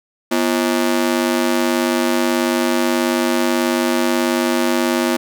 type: ring-modulated tone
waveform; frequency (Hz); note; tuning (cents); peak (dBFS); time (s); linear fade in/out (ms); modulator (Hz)
sawtooth; 293.7; D4; 0; -8; 0.31-5.17; 10; 49.2
effects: none